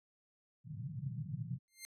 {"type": "band-pass noise", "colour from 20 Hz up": "pink", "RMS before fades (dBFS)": -42, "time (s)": [0.64, 1.59], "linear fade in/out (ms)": 50, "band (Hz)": [120, 160], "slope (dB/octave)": 48}
{"type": "tone with exponential growth", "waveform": "5% pulse", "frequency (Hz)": 2100, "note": "C7", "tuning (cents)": 6, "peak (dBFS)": -33, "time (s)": [1.68, 1.85], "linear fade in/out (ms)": 0, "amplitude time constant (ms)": 36}
{"effects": ["low-pass 10000 Hz 12 dB/octave"]}